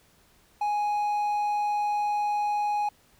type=tone; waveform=triangle; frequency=831 Hz; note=G#5; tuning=1 cent sharp; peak=-22 dBFS; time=0.61-2.89 s; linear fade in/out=5 ms; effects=pink hiss -61 dBFS RMS until 3.19 s